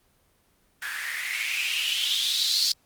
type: noise with band-pass filter sweep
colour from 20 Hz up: blue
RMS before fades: -27 dBFS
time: 0.82-2.72 s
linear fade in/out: 2 ms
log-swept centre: 1600 to 4600 Hz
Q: 6.5
effects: pink hiss -65 dBFS RMS until 2.85 s + Opus 24 kbps